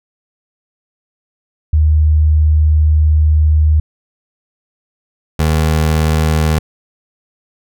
sine / 25% pulse tone pair in turn, 76.9 / 78.24 Hz, D#2 / D#2, -20 / +10 cents, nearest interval unison, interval 30 cents, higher second, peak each -7 dBFS, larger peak neither, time 1.73-3.8 / 5.39-6.59 s, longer first, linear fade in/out 5 ms, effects none

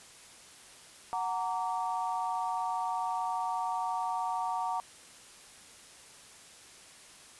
sine chord, Gb augmented, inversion none, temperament just, 740 / 925 / 1156.2 Hz, Gb5 / Bb5 / D6, 0 / -14 / -27 cents, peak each -34 / -33 / -38 dBFS, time 1.13-4.8 s, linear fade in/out 0 ms, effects white hiss -53 dBFS RMS until 7.39 s + resampled to 24000 Hz

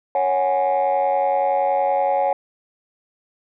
sine chord, C# suspended fourth, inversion none, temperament equal, 554.4 / 740 / 830.6 Hz, C#5 / F#5 / G#5, 0 / 0 / 0 cents, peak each -19 / -20 / -19 dBFS, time 0.15-2.33 s, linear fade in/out 2 ms, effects tanh soft clip ceiling -12 dBFS

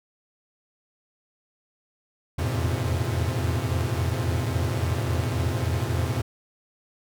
45% pulse tone cluster, 83.3 / 86.9 / 105.7 / 116.7 / 130.9 Hz, E2 / F2 / G#2 / A#2 / C3, +19 / -8 / +31 / +2 / +1 cents, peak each -30 dBFS, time 2.38-6.22 s, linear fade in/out 10 ms, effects none

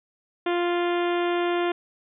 harmonic tone, 349.2 Hz, F4, in tune, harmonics 1 / 2 / 3 / 4 / 5 / 6 / 7 / 8 / 9 / 10, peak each -23 / -29 / -33 / -35 / -37 / -39 / -40 / -41 / -42 / -43 dBFS, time 0.46-1.72 s, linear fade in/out 5 ms, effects none

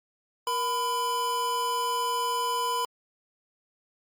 square tone pair together, 472.3 / 1000.8 Hz, A#4 / B5, +23 / +23 cents, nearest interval octave + minor second, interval 1300 cents, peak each -35 / -27 dBFS, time 0.47-2.85 s, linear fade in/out 2 ms, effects Opus 48 kbps

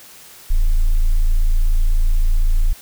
sine tone, 27.96 Hz, A0, 29 cents sharp, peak -8 dBFS, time 0.5-2.73 s, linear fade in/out 10 ms, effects tanh soft clip ceiling -10 dBFS + white hiss -42 dBFS RMS until 2.81 s

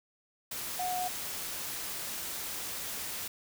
sine tone in noise, 728 Hz, F#5, 28 cents flat, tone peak -31 dBFS, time 0.79-1.08 s, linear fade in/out 5 ms, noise white, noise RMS -38 dBFS, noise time 0.51-3.28 s, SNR +4 dB, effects none

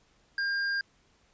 square tone, 1605 Hz, G6, 40 cents sharp, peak -28 dBFS, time 0.38-0.81 s, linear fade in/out 2 ms, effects pink hiss -66 dBFS RMS until 1.33 s + resampled to 16000 Hz

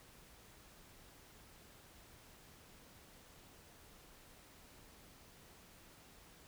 silence, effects pink hiss -61 dBFS RMS until 6.47 s

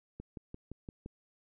click train, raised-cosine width 3 ms, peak -30 dBFS, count 6, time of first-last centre 0.2-1.061 s, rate 5.81 Hz, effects none

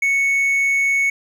triangle tone, 2214 Hz, C#7, 3 cents flat, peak -13 dBFS, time 0.02-1.1 s, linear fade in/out 5 ms, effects none

